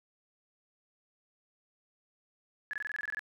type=tone bursts; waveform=sine; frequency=1703 Hz; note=G#6; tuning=43 cents sharp; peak=-33 dBFS; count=11; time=2.71-3.193 s; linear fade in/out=0 ms; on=23 ms; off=23 ms; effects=none